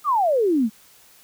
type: exponential sweep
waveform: sine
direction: down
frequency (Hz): 1267 to 204.2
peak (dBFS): -16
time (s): 0.04-0.7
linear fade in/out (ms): 50
effects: white hiss -52 dBFS RMS until 1.23 s